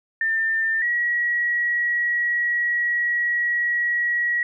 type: tone pair in turn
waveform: sine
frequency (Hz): 1796 / 1914.6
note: A6 / A#6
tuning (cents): +35 / +46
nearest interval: minor second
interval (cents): 111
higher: second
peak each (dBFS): -19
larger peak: neither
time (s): 0.21-0.82 / 0.82-4.43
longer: second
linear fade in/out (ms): 2
effects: none